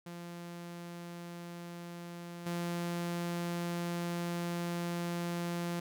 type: tone with level steps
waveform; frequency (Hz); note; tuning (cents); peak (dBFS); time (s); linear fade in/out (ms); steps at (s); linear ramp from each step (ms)
sawtooth; 172.6; F3; -20; -39 / -30; 0.06-5.8; 5; 2.46; 5
effects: none